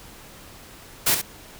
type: noise with echo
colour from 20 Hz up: white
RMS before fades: -19 dBFS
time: 1.06-1.15 s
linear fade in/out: 10 ms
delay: 68 ms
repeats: 1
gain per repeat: -8 dB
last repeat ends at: 1.218 s
effects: pink hiss -45 dBFS RMS until 1.59 s